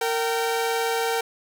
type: tone pair together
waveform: sawtooth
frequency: 460.2 / 773.2 Hz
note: A#4 / G5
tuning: -22 / -24 cents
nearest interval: major sixth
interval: 898 cents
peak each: -20 / -23 dBFS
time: 0.01-1.21 s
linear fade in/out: 5 ms
effects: none

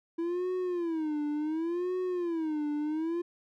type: tone with vibrato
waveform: triangle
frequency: 329.6 Hz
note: E4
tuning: in tune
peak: -27 dBFS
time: 0.18-3.22 s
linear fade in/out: 10 ms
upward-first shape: sine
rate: 0.69 Hz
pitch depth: 190 cents each way
effects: none

